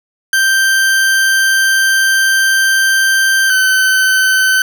40% pulse tone pair in turn, 1568 / 1528.7 Hz, G6 / G6, 0 / -44 cents, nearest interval unison, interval 44 cents, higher first, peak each -8 dBFS, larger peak neither, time 0.33-3.5 / 3.5-4.62 s, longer first, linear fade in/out 2 ms, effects none

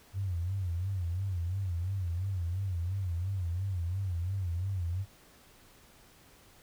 sine tone with vibrato, 91.3 Hz, F#2, 23 cents flat, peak -30 dBFS, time 0.13-5.06 s, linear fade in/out 50 ms, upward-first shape sine, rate 2.9 Hz, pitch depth 140 cents each way, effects pink hiss -59 dBFS RMS until 6.62 s

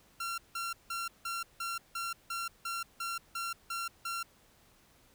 sawtooth tone bursts, 1368 Hz, F6, 36 cents flat, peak -31 dBFS, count 12, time 0.2-4.23 s, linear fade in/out 5 ms, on 180 ms, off 170 ms, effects pink hiss -64 dBFS RMS until 5.14 s

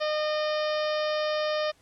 harmonic tone, 610 Hz, D#5, 34 cents flat, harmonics 1 / 2 / 3 / 4 / 5 / 6 / 7 / 8 / 9, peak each -26 / -34 / -37 / -41 / -40 / -41 / -45 / -41 / -45 dBFS, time 0-1.72 s, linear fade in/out 20 ms, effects pink hiss -62 dBFS RMS until 1.81 s + low-pass 10000 Hz 12 dB/octave

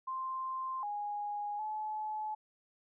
sine tone with pitch steps, 1047 / 826 / 858 Hz, C6 / G#5 / A5, +1 / -10 / -44 cents, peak -35 dBFS, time 0.07-2.35 s, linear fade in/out 10 ms, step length 760 ms, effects none

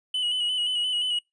triangle tone with vibrato, 2960 Hz, F#7, in tune, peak -22 dBFS, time 0.14-1.19 s, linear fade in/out 5 ms, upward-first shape square, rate 5.7 Hz, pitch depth 32 cents each way, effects noise-tail reverb RT60 0.2 s tail -26 dB re dry + resampled to 22050 Hz

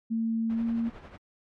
sine tone with pitch glide, 226.1 to 230.5 Hz, A3 to A#3, +47 to -19 cents, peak -25 dBFS, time 0.1-0.9 s, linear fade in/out 20 ms, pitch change +34 cents, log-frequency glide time 0.54-0.62 s
pink noise with tremolo, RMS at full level -43 dBFS, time 0.49-1.18 s, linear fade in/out 20 ms, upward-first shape triangle, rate 11 Hz, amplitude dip 60%
effects low-pass 2000 Hz 12 dB/octave + MP3 96 kbps

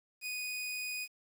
sawtooth tone, 2483 Hz, D#7, 4 cents flat, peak -33 dBFS, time 0.21-1.08 s, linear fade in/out 50 ms, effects 10-bit

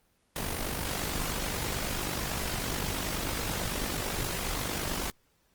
pink noise with amplitude modulation, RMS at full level -30 dBFS, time 0.36-5.1 s, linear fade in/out 0 ms, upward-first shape sine, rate 49.2 Hz, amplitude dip 60%, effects pink hiss -70 dBFS RMS until 5.54 s + Opus 24 kbps

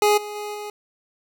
25% pulse tone with level steps, 416.8 Hz, G#4, 6 cents sharp, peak -11 / -27 / -25 / -27 dBFS, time 0.02-0.7 s, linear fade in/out 2 ms, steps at 0.17 / 0.35 / 0.54 s, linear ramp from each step 10 ms, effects none

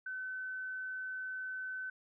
sine tone, 1519 Hz, F#6, 45 cents sharp, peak -38 dBFS, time 0.06-1.9 s, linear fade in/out 5 ms, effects none

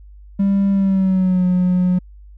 triangle tone with pitch glide, 197.5 to 181.11 Hz, G3 to F#3, +13 to -37 cents, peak -10 dBFS, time 0.39-1.99 s, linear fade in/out 10 ms, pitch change -150 cents, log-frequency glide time 0.71-1.45 s, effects tanh soft clip ceiling -7 dBFS + added 50 Hz sine -38 dBFS peak until 2.37 s

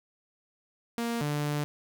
sawtooth tone pair in turn, 233.9 / 147.35 Hz, A#3 / D3, +6 / +6 cents, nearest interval minor sixth, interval 800 cents, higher first, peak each -25 / -24 dBFS, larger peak second, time 0.98-1.21 / 1.21-1.64 s, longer second, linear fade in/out 0 ms, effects none

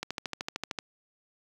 click train, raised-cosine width 0.2 ms, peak -15 dBFS, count 11, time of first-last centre 0.03-0.788 s, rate 13.2 Hz, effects high-pass 100 Hz 12 dB/octave + 8-bit

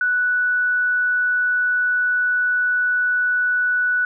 sine tone, 1480 Hz, F#6, in tune, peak -16 dBFS, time 0.01-4.05 s, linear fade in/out 2 ms, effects none

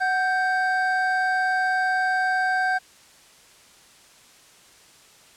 triangle tone pair together, 743.9 / 1568 Hz, F#5 / G6, +9 / 0 cents, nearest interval octave + minor second, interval 1291 cents, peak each -21 dBFS, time 0-2.79 s, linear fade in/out 20 ms, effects white hiss -52 dBFS RMS until 5.36 s + low-pass 9000 Hz 12 dB/octave

